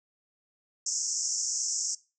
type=band-pass noise; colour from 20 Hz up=pink; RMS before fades=-31 dBFS; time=0.86-1.95 s; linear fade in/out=5 ms; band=5400 to 7600 Hz; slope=96 dB/octave; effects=noise-tail reverb RT60 0.3 s tail -20 dB re dry